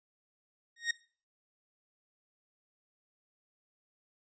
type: tone with exponential growth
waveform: sawtooth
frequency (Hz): 1864.7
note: A#6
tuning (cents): 0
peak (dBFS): -22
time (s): 0.76-0.91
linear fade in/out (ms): 5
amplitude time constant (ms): 31
effects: noise-tail reverb RT60 0.4 s tail -20 dB re dry + resampled to 16000 Hz